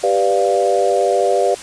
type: chord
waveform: sine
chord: G dominant seventh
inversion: none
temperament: equal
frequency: 392 / 493.9 / 587.3 / 698.5 Hz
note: G4 / B4 / D5 / F5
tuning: 0 / 0 / 0 / 0 cents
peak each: -18 dBFS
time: 0.03-1.55 s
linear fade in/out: 10 ms
effects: white hiss -33 dBFS RMS until 1.62 s + resampled to 22050 Hz